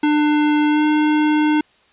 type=tone with pitch glide; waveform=square; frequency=298.9 to 302.9 Hz; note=D4 to D#4; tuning=+31 to -46 cents; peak=-14 dBFS; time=0.03-1.61 s; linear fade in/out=5 ms; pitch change=+23 cents; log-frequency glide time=0.66-0.84 s; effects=white hiss -55 dBFS RMS until 1.92 s + resampled to 8000 Hz